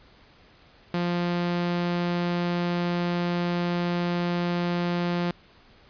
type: tone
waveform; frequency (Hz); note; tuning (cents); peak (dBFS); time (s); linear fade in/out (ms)
sawtooth; 174.61; F3; 0; -20; 0.94-5.31; 2
effects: pink hiss -55 dBFS RMS until 5.89 s + resampled to 11025 Hz